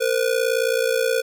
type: ring-modulated tone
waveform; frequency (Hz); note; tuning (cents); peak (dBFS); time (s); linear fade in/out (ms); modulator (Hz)
square; 488.9; B4; -18; -16; 0-1.22; 20; 29.4
effects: none